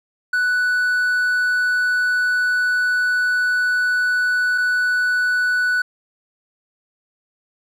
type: tone pair in turn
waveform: triangle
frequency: 1484 / 1484 Hz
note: F#6 / F#6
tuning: +5 / +5 cents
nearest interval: unison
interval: 0 cents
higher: neither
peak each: -14 dBFS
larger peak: neither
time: 0.33-4.58 / 4.58-5.82 s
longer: first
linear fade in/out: 5 ms
effects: none